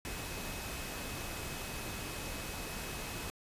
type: tone in noise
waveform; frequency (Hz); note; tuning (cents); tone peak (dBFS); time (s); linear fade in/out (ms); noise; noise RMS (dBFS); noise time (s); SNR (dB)
sine; 2557; D#7; +47; -50; 0.05-3.3; 0; pink; -41; 0.05-3.3; -12
effects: resampled to 32000 Hz